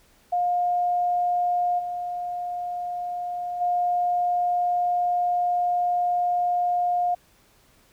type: tone with level steps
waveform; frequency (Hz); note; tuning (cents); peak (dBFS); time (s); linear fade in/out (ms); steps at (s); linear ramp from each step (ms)
sine; 710; F5; +28; -20 / -27 / -20; 0.32-7.15; 10; 1.78 / 3.6; 20
effects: pink hiss -59 dBFS RMS until 7.92 s